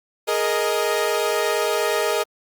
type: chord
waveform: sawtooth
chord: Ab suspended second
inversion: none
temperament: equal with one note detuned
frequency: 417.7 / 466.2 / 622.3 Hz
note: Ab4 / Bb4 / Eb5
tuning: +10 / 0 / 0 cents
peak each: -20 dBFS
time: 0.27-2.24 s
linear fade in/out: 20 ms
effects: Opus 48 kbps